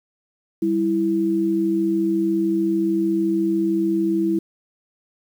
sine tone pair together, 195.98 / 329.6 Hz, G3 / E4, 0 / 0 cents, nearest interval major sixth, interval 900 cents, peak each -24 / -18 dBFS, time 0.62-4.39 s, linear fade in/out 5 ms, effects 8-bit

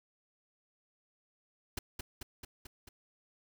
pink noise with echo, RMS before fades -37 dBFS, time 1.77-1.79 s, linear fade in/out 5 ms, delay 220 ms, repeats 5, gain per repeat -3 dB, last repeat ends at 2.89 s, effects none

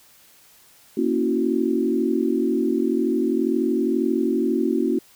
sine chord, F# dominant seventh, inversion first, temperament equal with one note detuned, 235.2 / 277.2 / 329.6 / 370 Hz, A#3 / C#4 / E4 / F#4, +16 / 0 / 0 / 0 cents, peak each -24 dBFS, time 0.97-4.99 s, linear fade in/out 5 ms, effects white hiss -53 dBFS RMS until 5.15 s

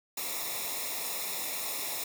white noise with comb filter, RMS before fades -35 dBFS, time 0.17-2.04 s, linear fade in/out 5 ms, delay 0.65 ms, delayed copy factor -0.8, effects none

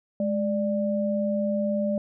sine tone pair together, 209.1 / 591 Hz, G#3 / D5, +12 / +11 cents, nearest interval octave + tritone, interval 1799 cents, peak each -25 / -26 dBFS, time 0.2-1.98 s, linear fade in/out 2 ms, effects none

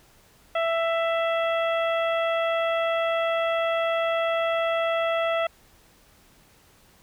harmonic tone, 663 Hz, E5, 10 cents sharp, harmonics 1 / 2 / 3 / 4 / 5, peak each -23 / -29 / -33 / -35 / -37 dBFS, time 0.55-5.47 s, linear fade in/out 5 ms, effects pink hiss -57 dBFS RMS until 7.02 s

